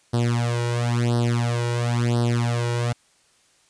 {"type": "tone with flanger", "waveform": "sawtooth", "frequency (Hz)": 119.2, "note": "A#2", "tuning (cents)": 39, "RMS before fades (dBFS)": -22, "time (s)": [0.13, 2.93], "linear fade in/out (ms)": 10, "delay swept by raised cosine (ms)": [0.21, 2.11], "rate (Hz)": 0.97, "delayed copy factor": 0.95, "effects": ["white hiss -60 dBFS RMS until 3.69 s", "resampled to 22050 Hz"]}